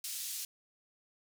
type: band-pass noise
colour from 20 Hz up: white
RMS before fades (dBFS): -40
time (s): 0.04-0.45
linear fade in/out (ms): 2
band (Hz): 3900 to 12000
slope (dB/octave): 12
effects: none